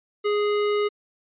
square tone, 415.3 Hz, G#4, in tune, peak -21 dBFS, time 0.24-0.89 s, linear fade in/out 20 ms, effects resampled to 8000 Hz

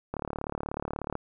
click train, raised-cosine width 1 ms, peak -18 dBFS, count 38, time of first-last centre 0.14-1.154 s, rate 36.5 Hz, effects none

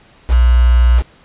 sine tone with quantisation, 60.6 Hz, B1, 32 cents flat, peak -6 dBFS, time 0.28-1.03 s, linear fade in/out 50 ms, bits 4, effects pink hiss -47 dBFS RMS until 1.24 s + resampled to 8000 Hz

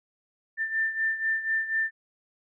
sine beating tone pair, 1784 / 1788.1 Hz, A6 / A6, +23 / +27 cents, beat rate 4.1 Hz, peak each -26 / -31 dBFS, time 0.57-1.91 s, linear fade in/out 50 ms, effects none

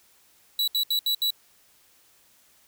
45% pulse tone bursts, 3931 Hz, B7, 9 cents flat, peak -22 dBFS, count 5, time 0.59-1.305 s, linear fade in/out 2 ms, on 87 ms, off 70 ms, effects white hiss -60 dBFS RMS until 2.67 s

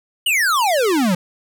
square exponential sweep, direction down, 3021 to 169.4 Hz, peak -15 dBFS, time 0.26-1.15 s, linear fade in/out 5 ms, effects none

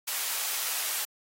white high-pass noise, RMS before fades -31 dBFS, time 0.07-1.05 s, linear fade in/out 10 ms, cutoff 790 Hz, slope 12 dB/octave, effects AAC 48 kbps

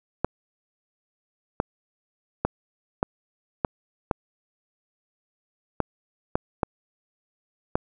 clicks, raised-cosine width 1 ms, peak -7 dBFS, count 10, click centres 0.246 / 1.601 / 2.45 / 3.029 / 3.648 / 4.112 / 5.803 / 6.355 / 6.632 / 7.755 s, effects none

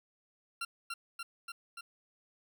20% pulse tone with echo, 1372 Hz, F6, 31 cents flat, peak -30 dBFS, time 0.61-0.65 s, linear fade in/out 5 ms, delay 290 ms, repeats 4, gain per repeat -2 dB, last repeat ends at 1.81 s, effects none

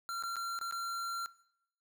square tone with dropouts, 1370 Hz, F6, 34 cents flat, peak -37 dBFS, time 0.09-1.26 s, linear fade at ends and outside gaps 0 ms, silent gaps 0.225-0.236 / 0.358-0.366 / 0.589-0.613 / 0.711-0.724 s, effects noise-tail reverb RT60 0.7 s tail -18 dB re dry

